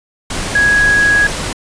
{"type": "tone in noise", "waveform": "sine", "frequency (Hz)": 1661.2, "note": "G#6", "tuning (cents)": 0, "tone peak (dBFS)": -8, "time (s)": [0.55, 1.27], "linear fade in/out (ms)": 5, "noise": "pink", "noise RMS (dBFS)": -20, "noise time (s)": [0.3, 1.53], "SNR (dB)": 9, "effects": ["resampled to 22050 Hz"]}